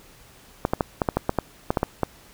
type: clicks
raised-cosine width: 1 ms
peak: -6 dBFS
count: 12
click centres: 0.651 / 0.735 / 0.808 / 1.018 / 1.088 / 1.17 / 1.294 / 1.387 / 1.705 / 1.772 / 1.831 / 2.033 s
effects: pink hiss -51 dBFS RMS until 2.33 s